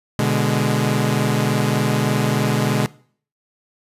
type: chord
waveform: sawtooth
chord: G# diminished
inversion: first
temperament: equal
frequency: 123.47 / 146.83 / 207.7 Hz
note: B2 / D3 / G#3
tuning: 0 / 0 / 0 cents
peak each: -17 dBFS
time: 0.19-2.86 s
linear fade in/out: 0 ms
effects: noise-tail reverb RT60 0.5 s tail -21 dB re dry + resampled to 32000 Hz